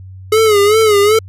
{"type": "tone with vibrato", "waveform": "square", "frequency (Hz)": 423.1, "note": "G#4", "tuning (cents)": 32, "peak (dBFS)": -8, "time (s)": [0.32, 1.19], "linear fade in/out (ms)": 5, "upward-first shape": "sine", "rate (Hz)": 2.6, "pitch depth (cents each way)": 91, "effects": ["added 94 Hz sine -30 dBFS peak until 1.28 s", "resampled to 32000 Hz"]}